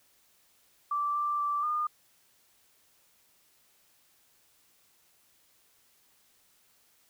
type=tone with pitch steps; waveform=sine; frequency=1168 / 1177 / 1168 / 1215 Hz; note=D6 / D6 / D6 / D#6; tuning=-10 / +3 / -10 / -42 cents; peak=-27 dBFS; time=0.91-1.87 s; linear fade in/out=5 ms; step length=240 ms; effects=white hiss -66 dBFS RMS until 7.09 s